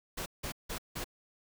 pink noise bursts, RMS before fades -38 dBFS, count 4, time 0.17-1.044 s, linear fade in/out 10 ms, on 91 ms, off 170 ms, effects none

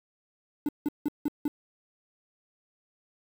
triangle tone bursts, 293.7 Hz, D4, in tune, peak -22 dBFS, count 5, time 0.66-1.48 s, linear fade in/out 2 ms, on 28 ms, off 170 ms, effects 8-bit

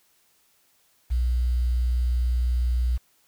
sine tone with quantisation, 61 Hz, B1, 21 cents flat, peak -20 dBFS, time 1.1-2.98 s, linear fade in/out 20 ms, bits 8, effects white hiss -64 dBFS RMS until 3.27 s

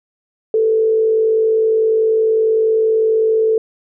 sine tone with frequency modulation, 442.4 Hz, A4, 9 cents sharp, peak -11 dBFS, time 0.54-3.58 s, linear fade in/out 2 ms, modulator 50.8 Hz, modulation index 0.35, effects none

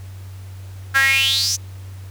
sawtooth tone with high-pass filter sweep, 270.4 Hz, C#4, 43 cents flat, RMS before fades -17 dBFS, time 0.94-1.57 s, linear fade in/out 20 ms, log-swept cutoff 1500 to 6300 Hz, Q 8, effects added 95 Hz sine -32 dBFS peak until 2.1 s + pink hiss -48 dBFS RMS until 2.1 s

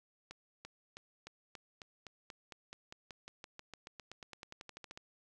accelerating click train, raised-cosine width 0.2 ms, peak -30 dBFS, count 29, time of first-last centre 0.31-4.975 s, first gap 340 ms, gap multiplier 0.94, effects none

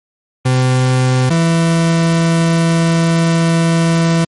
40% pulse tone pair in turn, 128.3 / 165.84 Hz, C3 / E3, -34 / +11 cents, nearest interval major third, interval 445 cents, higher second, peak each -9 dBFS, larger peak neither, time 0.45-1.3 / 1.3-4.25 s, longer second, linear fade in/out 10 ms, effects MP3 48 kbps

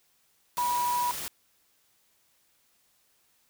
sine tone in noise, 974 Hz, B5, 24 cents flat, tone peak -25 dBFS, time 0.58-1.11 s, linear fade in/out 0 ms, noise white, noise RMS -36 dBFS, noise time 0.57-1.28 s, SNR +8 dB, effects white hiss -68 dBFS RMS until 3.49 s

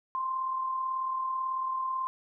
sine tone with amplitude modulation, 1046.5 Hz, C6, in tune, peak -27 dBFS, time 0.15-2.07 s, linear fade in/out 0 ms, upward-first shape sine, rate 38.2 Hz, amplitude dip 40%, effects none

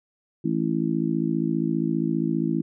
harmonic tone, 55 Hz, A1, in tune, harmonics 3 / 4 / 5 / 6, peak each -27 / -27 / -27 / -27 dBFS, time 0.44-2.62 s, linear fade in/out 10 ms, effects none

